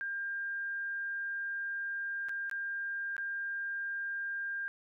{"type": "tone with dropouts", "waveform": "sine", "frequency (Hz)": 1600, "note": "G6", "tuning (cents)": 35, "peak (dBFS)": -34, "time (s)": [0.01, 4.68], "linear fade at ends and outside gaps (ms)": 0, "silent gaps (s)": [[2.286, 2.293], [2.497, 2.513], [3.166, 3.18]], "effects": []}